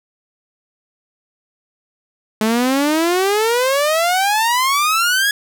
sawtooth exponential sweep, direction up, 213.1 to 1689 Hz, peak -10 dBFS, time 2.41-5.31 s, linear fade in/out 2 ms, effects none

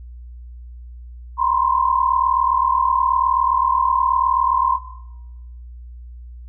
sine tone cluster, 952 / 1020 / 1059 Hz, A#5 / C6 / C6, +36 / -44 / +21 cents, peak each -19 dBFS, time 1.37-4.79 s, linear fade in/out 50 ms, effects noise-tail reverb RT60 1.0 s tail -17 dB re dry + added 60 Hz sine -34 dBFS peak until 6.48 s

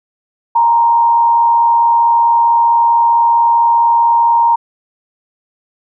sine tone with frequency modulation, 932.3 Hz, A#5, in tune, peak -7 dBFS, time 0.55-4.56 s, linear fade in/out 10 ms, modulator 89.1 Hz, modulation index 0.37, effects none

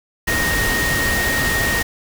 sine tone in noise, 1862 Hz, A#6, 2 cents flat, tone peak -19 dBFS, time 0.27-1.83 s, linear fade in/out 10 ms, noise pink, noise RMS -21 dBFS, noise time 0.27-1.83 s, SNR -1 dB, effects none

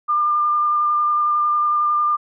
sine tone with vibrato, 1200 Hz, D6, 37 cents sharp, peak -15 dBFS, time 0.08-2.17 s, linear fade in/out 20 ms, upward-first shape square, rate 11 Hz, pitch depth 8 cents each way, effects none

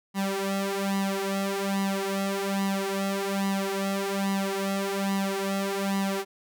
sawtooth tone with flanger, 196 Hz, G3, in tune, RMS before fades -28 dBFS, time 0.14-6.25 s, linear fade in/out 50 ms, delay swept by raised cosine 1 to 3.6 ms, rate 1.2 Hz, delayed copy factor +0.9, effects none

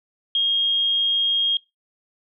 sine tone, 3247 Hz, G#7, 40 cents flat, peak -17 dBFS, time 0.35-1.57 s, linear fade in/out 2 ms, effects noise-tail reverb RT60 0.2 s tail -23 dB re dry

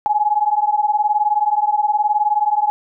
sine beating tone pair, 830.6 / 849.6 Hz, G#5 / G#5, 0 / +39 cents, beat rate 19 Hz, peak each -17 dBFS, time 0.06-2.7 s, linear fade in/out 0 ms, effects none

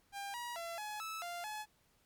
sawtooth tone with pitch steps, 799 / 959 / 676 / 845 / 1308 / 696 / 852 Hz, G5 / A#5 / E5 / G#5 / E6 / F5 / G#5, +33 / +49 / +43 / +30 / -14 / -6 / +44 cents, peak -37 dBFS, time 0.12-1.66 s, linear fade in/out 50 ms, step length 220 ms, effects pink hiss -72 dBFS RMS until 2.05 s + MP3 96 kbps

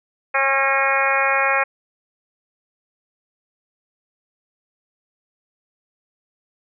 harmonic tone with a mistuned harmonic, 272.1 Hz, C#4, 32 cents flat, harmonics 2 / 3 / 4 / 5 / 6 / 7 / 8 / 9, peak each -24 / -24 / -24 / -24 / -24 / -24 / -24 / -24 dBFS, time 0.34-1.64 s, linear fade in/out 10 ms, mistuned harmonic 7, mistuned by -23 cents, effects none

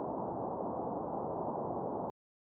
white low-pass noise, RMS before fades -37 dBFS, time 0-2.1 s, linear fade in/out 0 ms, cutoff 940 Hz, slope 48 dB/octave, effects high-pass 150 Hz 12 dB/octave

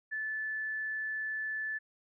sine tone, 1743 Hz, A6, 17 cents flat, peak -33 dBFS, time 0.11-1.79 s, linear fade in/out 20 ms, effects none

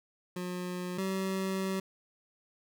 25% pulse tone pair in turn, 180 / 190.91 Hz, F#3 / G3, -47 / -46 cents, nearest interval minor second, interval 101 cents, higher second, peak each -31 / -27 dBFS, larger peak second, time 0.36-0.98 / 0.98-1.8 s, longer second, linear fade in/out 5 ms, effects none

